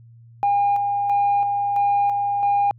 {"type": "tone with tremolo", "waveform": "sine", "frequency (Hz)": 809, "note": "G#5", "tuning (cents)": -46, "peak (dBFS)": -14, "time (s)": [0.43, 2.71], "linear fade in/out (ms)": 0, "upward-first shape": "square", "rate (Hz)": 1.5, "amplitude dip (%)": 40, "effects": ["tanh soft clip ceiling -13 dBFS", "added 116 Hz sine -44 dBFS peak until 2.78 s"]}